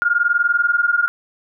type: tone pair together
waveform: sine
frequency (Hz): 1406.5 / 1427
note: F6 / F6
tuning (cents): +12 / +37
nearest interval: unison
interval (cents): 25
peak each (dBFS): -17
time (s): 0.02-1.08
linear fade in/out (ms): 0
effects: none